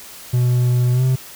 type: tone with pitch glide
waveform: triangle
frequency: 123.47 to 129.61 Hz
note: B2 to C3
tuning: 0 to -16 cents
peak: -11 dBFS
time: 0.33-1.16 s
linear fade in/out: 10 ms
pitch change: +84 cents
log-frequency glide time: 0.92-1.04 s
effects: white hiss -38 dBFS RMS until 1.35 s